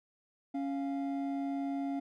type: tone pair together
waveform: triangle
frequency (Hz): 277.2 / 698.5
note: C#4 / F5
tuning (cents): 0 / 0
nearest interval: octave + major third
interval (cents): 1600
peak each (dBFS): -31 / -39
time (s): 0.54-2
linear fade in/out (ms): 10
effects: none